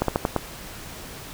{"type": "slowing click train", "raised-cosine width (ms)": 1, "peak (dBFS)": -6, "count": 5, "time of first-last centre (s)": [0.02, 0.363], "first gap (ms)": 63, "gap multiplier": 1.21, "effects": ["pink hiss -39 dBFS RMS until 1.33 s"]}